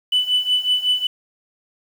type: tone with tremolo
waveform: sine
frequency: 2989 Hz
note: F#7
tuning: 17 cents sharp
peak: -11 dBFS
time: 0.12-1.07 s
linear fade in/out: 5 ms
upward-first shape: triangle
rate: 5.4 Hz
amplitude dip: 90%
effects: tanh soft clip ceiling -11 dBFS + 7-bit